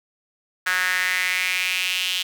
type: tone with high-pass filter sweep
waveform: sawtooth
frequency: 183.3 Hz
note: F#3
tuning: 16 cents flat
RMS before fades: -23 dBFS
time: 0.66-2.23 s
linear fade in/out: 10 ms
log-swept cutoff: 1600 to 3100 Hz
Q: 4.3
effects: none